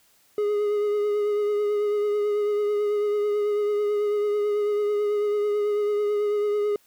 triangle tone with vibrato, 415.3 Hz, G#4, in tune, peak -19 dBFS, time 0.38-6.76 s, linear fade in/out 2 ms, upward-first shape triangle, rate 9.1 Hz, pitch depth 26 cents each way, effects white hiss -61 dBFS RMS until 6.86 s

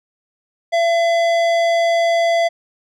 sine tone with tanh clipping, 675 Hz, E5, 41 cents sharp, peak -15 dBFS, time 0.72-2.49 s, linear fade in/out 20 ms, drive 15 dB, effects none

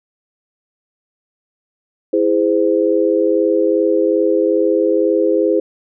sine chord, E augmented, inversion none, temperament just, 329.6 / 412 / 515 Hz, E4 / G#4 / B#4, 0 / -14 / -28 cents, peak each -16 dBFS, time 2.13-5.6 s, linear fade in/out 5 ms, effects none

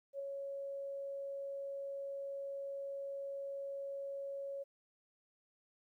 sine tone with ADSR envelope, 554.4 Hz, C#5, in tune, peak -37 dBFS, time 0.13-4.64 s, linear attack 64 ms, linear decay 6 ms, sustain -3 dB, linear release 18 ms, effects 13-bit

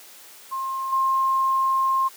sine tone with level steps, 1063 Hz, C6, 27 cents sharp, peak -25 / -18 dBFS, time 0.51-2.09 s, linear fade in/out 20 ms, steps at 0.92 s, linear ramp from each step 10 ms, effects white hiss -46 dBFS RMS until 2.16 s + high-pass 300 Hz 12 dB/octave

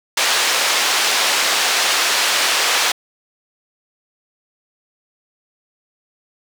white band-pass noise, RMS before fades -17 dBFS, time 0.17-2.92 s, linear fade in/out 5 ms, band 550 to 5100 Hz, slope 12 dB/octave, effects none

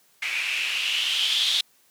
violet noise with low-pass filter sweep, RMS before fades -25 dBFS, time 0.22-1.61 s, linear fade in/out 5 ms, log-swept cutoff 2300 to 3600 Hz, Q 6.2, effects white hiss -61 dBFS RMS until 1.9 s + high-pass 100 Hz 12 dB/octave

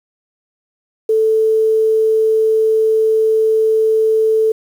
sine tone, 440 Hz, A4, in tune, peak -10 dBFS, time 1.09-4.52 s, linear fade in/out 5 ms, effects 7-bit

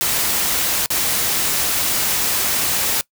white noise with dropouts, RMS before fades -19 dBFS, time 0.01-3.01 s, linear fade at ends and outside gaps 0 ms, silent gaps 0.86-0.904 s, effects noise-tail reverb RT60 0.1 s tail -22 dB re dry

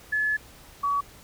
sine tone pair in turn, 1716 / 1134 Hz, A6 / C#6, -44 / +39 cents, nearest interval perfect fifth, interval 717 cents, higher first, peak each -22 dBFS, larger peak neither, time 0.12-0.37 / 0.83-1.01 s, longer first, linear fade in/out 10 ms, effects added 60 Hz sine -56 dBFS peak until 1.23 s + pink hiss -50 dBFS RMS until 1.23 s

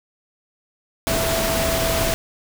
sine tone in noise, 659.3 Hz, E5, in tune, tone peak -23 dBFS, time 1.07-2.14 s, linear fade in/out 0 ms, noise pink, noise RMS -22 dBFS, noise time 1.07-2.14 s, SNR -4 dB, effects none

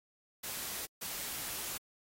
white noise bursts at uneven times, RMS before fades -40 dBFS, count 2, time 0.43-0.86 / 1.01-1.78 s, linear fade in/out 10 ms, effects AAC 48 kbps

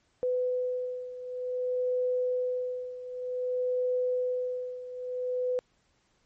sine beating tone pair, 501 / 501.54 Hz, B4 / B4, +25 / +27 cents, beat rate 0.54 Hz, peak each -29 / -33 dBFS, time 0.23-5.59 s, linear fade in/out 0 ms, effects pink hiss -70 dBFS RMS until 6.25 s + MP3 32 kbps

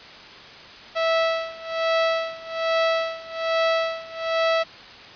sawtooth tone with tremolo, 655 Hz, E5, 11 cents flat, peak -14 dBFS, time 0.95-4.64 s, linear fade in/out 20 ms, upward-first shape sine, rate 1.2 Hz, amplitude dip 90%, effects white hiss -42 dBFS RMS until 5.15 s + resampled to 11025 Hz

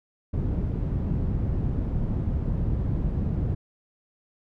white low-pass noise, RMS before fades -26 dBFS, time 0.33-3.55 s, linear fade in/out 10 ms, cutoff 130 Hz, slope 12 dB/octave, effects none

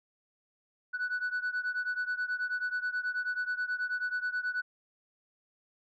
sine beating tone pair, 1480 / 1489.3 Hz, F#6 / F#6, 0 / +11 cents, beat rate 9.3 Hz, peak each -31 / -33 dBFS, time 0.93-4.62 s, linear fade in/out 20 ms, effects tanh soft clip ceiling -27 dBFS

